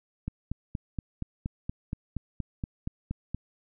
click train, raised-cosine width 5 ms, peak -19 dBFS, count 14, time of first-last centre 0.28-3.346 s, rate 4.24 Hz, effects none

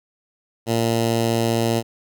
10% pulse tone with notch filter, 115.2 Hz, A#2, 20 cents flat, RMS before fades -20 dBFS, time 0.66-1.83 s, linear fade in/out 50 ms, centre 1600 Hz, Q 1.8, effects none

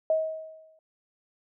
sine tone with exponential decay, 635 Hz, D#5, 35 cents sharp, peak -19 dBFS, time 0.1-0.79 s, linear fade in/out 2 ms, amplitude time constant 150 ms, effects none

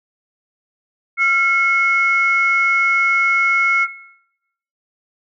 sine tone pair together, 1373 / 2180 Hz, F6 / C#7, -30 / -29 cents, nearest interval minor sixth, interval 801 cents, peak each -17 / -12 dBFS, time 1.17-3.88 s, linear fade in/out 50 ms, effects noise-tail reverb RT60 0.9 s tail -21 dB re dry + tanh soft clip ceiling -6 dBFS

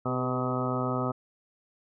harmonic tone with a mistuned harmonic, 126.6 Hz, B2, 43 cents sharp, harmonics 1 / 2 / 3 / 4 / 5 / 6 / 7 / 8 / 9 / 10, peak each -32 / -32 / -36 / -36 / -36 / -39 / -42 / -42 / -40 / -34 dBFS, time 0.05-1.12 s, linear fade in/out 10 ms, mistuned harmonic 3, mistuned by +35 cents, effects none

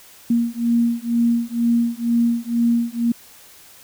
sine beating tone pair, 233.7 / 235.8 Hz, A#3 / A#3, +5 / +20 cents, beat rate 2.1 Hz, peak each -19 dBFS, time 0.3-3.12 s, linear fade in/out 5 ms, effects white hiss -46 dBFS RMS until 3.83 s

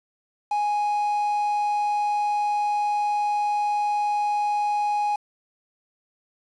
triangle tone with quantisation, 830.6 Hz, G#5, in tune, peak -19 dBFS, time 0.51-5.16 s, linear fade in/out 5 ms, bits 7, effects resampled to 22050 Hz

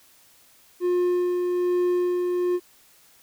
triangle tone with tremolo, 356.6 Hz, F4, 36 cents sharp, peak -17 dBFS, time 0.8-2.6 s, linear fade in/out 50 ms, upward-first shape sine, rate 1.2 Hz, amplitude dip 30%, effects white hiss -56 dBFS RMS until 3.22 s

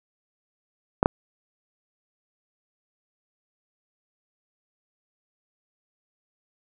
clicks, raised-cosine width 1 ms, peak -3 dBFS, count 2, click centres 1.029 / 1.059 s, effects none

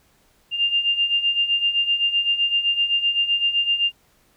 sine beating tone pair, 2794 / 2801.8 Hz, F7 / F7, 0 / +5 cents, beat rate 7.8 Hz, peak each -24 / -19 dBFS, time 0.51-3.92 s, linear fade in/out 50 ms, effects pink hiss -60 dBFS RMS until 4.36 s

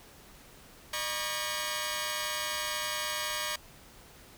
10% pulse tone cluster, 606 / 965 / 1112 / 1618 Hz, D#5 / B5 / C#6 / G#6, -46 / -40 / +5 / -46 cents, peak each -29 dBFS, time 0.93-3.56 s, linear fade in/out 5 ms, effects pink hiss -54 dBFS RMS until 4.37 s

